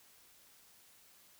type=silence; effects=white hiss -63 dBFS RMS until 1.39 s